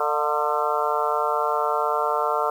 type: harmonic tone with a mistuned harmonic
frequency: 149.9 Hz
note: D3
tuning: 36 cents sharp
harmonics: 3 / 4 / 5 / 6 / 7 / 8 / 9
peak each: -28 / -28 / -28 / -28 / -28 / -28 / -28 dBFS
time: 0-2.5 s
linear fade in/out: 2 ms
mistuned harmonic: 5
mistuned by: -57 cents
effects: 8-bit